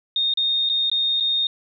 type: tone with dropouts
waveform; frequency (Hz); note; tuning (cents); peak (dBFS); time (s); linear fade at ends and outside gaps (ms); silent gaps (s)
sine; 3685; A#7; -21; -18; 0.16-1.47; 2; 0.338-0.373 / 0.691-0.697 / 0.899-0.915 / 1.201-1.206
effects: none